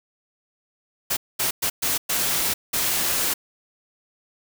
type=noise bursts at uneven times; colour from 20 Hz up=white; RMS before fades=-23 dBFS; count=6; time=1.1-1.17 / 1.39-1.51 / 1.62-1.7 / 1.82-1.98 / 2.09-2.54 / 2.73-3.34 s; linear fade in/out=10 ms; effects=none